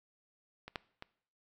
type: clicks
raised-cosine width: 0.3 ms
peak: -29 / -20 / -28 dBFS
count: 3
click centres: 0.68 / 0.758 / 1.024 s
effects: noise-tail reverb RT60 0.6 s tail -21 dB re dry